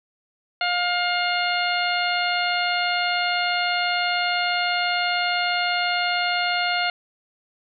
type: harmonic tone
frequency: 709 Hz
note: F5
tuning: 26 cents sharp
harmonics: 1 / 2 / 3 / 4 / 5 / 6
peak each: -25 / -26 / -27 / -28 / -34 / -30 dBFS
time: 0.61-6.9 s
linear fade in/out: 2 ms
effects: none